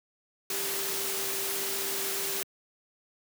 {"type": "tone in noise", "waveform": "sine", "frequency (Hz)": 392, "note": "G4", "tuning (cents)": 0, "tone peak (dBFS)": -39, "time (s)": [0.5, 2.43], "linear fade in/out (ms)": 2, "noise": "white", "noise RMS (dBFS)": -32, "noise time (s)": [0.5, 2.43], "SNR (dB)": -10, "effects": ["high-pass 150 Hz 12 dB/octave"]}